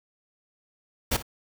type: noise with echo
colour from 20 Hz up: pink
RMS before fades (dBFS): -24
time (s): 1.11-1.17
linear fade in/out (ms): 10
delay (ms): 56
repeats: 1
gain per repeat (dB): -15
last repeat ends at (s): 1.226
effects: none